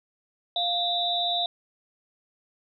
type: tone cluster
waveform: sine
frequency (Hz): 698 / 3593 / 3857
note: F5 / A7 / B7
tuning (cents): -1 / +36 / -42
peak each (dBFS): -28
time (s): 0.56-1.46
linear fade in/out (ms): 2
effects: none